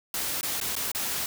white noise with dropouts, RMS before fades -30 dBFS, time 0.14-1.26 s, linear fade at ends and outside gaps 2 ms, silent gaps 0.411-0.43 / 0.602-0.612 / 0.754-0.764 / 0.917-0.948 s, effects none

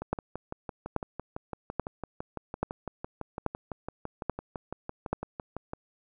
two click trains, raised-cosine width 1 ms, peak -13 / -21 dBFS, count 7 / 35, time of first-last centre 0.13-5.13 / 0.02-5.734 s, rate 1.2 / 5.95 Hz, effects none

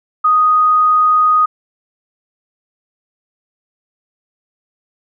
sine tone, 1244.5 Hz, D#6, in tune, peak -8 dBFS, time 0.24-1.46 s, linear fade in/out 10 ms, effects none

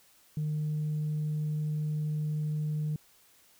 sine tone, 152.1 Hz, D#3, 39 cents flat, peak -27 dBFS, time 0.37-2.96 s, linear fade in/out 2 ms, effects tanh soft clip ceiling -26 dBFS + white hiss -62 dBFS RMS until 3.59 s

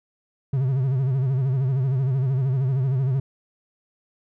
triangle tone with vibrato, 132 Hz, C3, 16 cents sharp, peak -17 dBFS, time 0.53-3.2 s, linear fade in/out 5 ms, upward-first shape sine, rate 13 Hz, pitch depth 100 cents each way, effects none

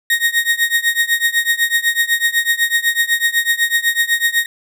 35% pulse tone with tremolo, 1864.7 Hz, A#6, in tune, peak -8 dBFS, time 0.1-4.46 s, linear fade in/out 2 ms, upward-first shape triangle, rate 8 Hz, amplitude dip 95%, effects none

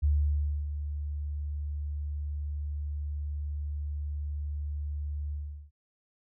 sine tone with ADSR envelope, 73.42 Hz, D2, in tune, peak -21 dBFS, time 0.02-5.71 s, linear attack 21 ms, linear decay 620 ms, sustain -10 dB, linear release 390 ms, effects none

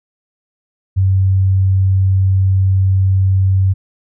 sine tone, 95.4 Hz, G2, 47 cents flat, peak -9 dBFS, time 0.96-3.74 s, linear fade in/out 20 ms, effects none

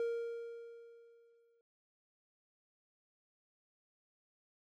triangle tone with exponential decay, 466.2 Hz, A#4, in tune, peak -30 dBFS, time 0-1.61 s, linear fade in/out 1 ms, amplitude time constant 350 ms, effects none

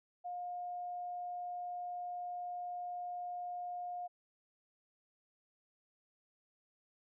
sine tone, 712 Hz, F5, 33 cents sharp, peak -39 dBFS, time 0.24-4.08 s, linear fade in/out 20 ms, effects none

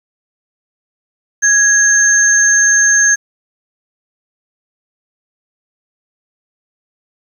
sine tone pair together, 1661.2 / 6359 Hz, G#6 / G8, 0 / +24 cents, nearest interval octave + major seventh, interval 2324 cents, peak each -10 / -10 dBFS, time 1.42-3.16 s, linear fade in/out 20 ms, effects 7-bit

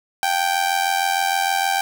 sawtooth tone with amplitude modulation, 783 Hz, G5, 2 cents flat, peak -11 dBFS, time 0.23-1.81 s, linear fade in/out 0 ms, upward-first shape sine, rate 86.5 Hz, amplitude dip 70%, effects 8-bit

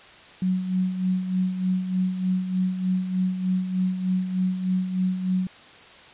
sine tone with tremolo, 185 Hz, F#3, in tune, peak -19 dBFS, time 0.42-5.47 s, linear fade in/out 2 ms, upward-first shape sine, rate 3.3 Hz, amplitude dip 60%, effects white hiss -47 dBFS RMS until 6.13 s + resampled to 8000 Hz

